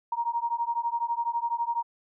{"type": "beating tone pair", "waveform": "sine", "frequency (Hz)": [932.3, 944.3], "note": ["A#5", "A#5"], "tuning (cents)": [0, 22], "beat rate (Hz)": 12, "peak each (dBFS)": -29, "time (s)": [0.12, 1.83], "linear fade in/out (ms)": 5, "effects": []}